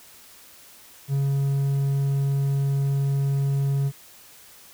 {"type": "tone", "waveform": "triangle", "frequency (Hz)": 138.59, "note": "C#3", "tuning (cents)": 0, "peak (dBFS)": -18, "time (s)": [1.08, 3.92], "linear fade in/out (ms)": 50, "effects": ["white hiss -49 dBFS RMS until 4.73 s"]}